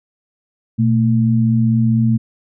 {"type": "tone pair together", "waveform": "sine", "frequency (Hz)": [119.7, 223.9], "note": ["A#2", "A3"], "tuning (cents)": [46, 30], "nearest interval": "major seventh", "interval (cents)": 1084, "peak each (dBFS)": -14, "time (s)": [0.78, 2.18], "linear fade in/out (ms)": 20, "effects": []}